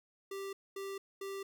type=tone bursts; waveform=square; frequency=392 Hz; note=G4; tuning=in tune; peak=-40 dBFS; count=3; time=0.31-1.43 s; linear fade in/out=5 ms; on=220 ms; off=230 ms; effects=none